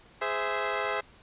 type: chord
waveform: 15% pulse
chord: Ab augmented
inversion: none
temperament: equal with one note detuned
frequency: 415.3 / 516.9 / 659.3 Hz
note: Ab4 / C5 / E5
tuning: 0 / -21 / 0 cents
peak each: -26 dBFS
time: 0.21-1.01 s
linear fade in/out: 10 ms
effects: pink hiss -56 dBFS RMS until 1.22 s + resampled to 8000 Hz